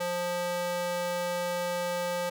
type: tone with high-pass filter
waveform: square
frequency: 176.3 Hz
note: F3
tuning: 17 cents sharp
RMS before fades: -31 dBFS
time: 0-2.3 s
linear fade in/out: 10 ms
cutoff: 470 Hz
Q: 1.5
effects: none